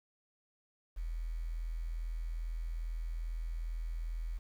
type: tone with quantisation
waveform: sine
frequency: 41.2 Hz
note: E1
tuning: in tune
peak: -35 dBFS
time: 0.96-4.39 s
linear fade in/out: 20 ms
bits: 10
effects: none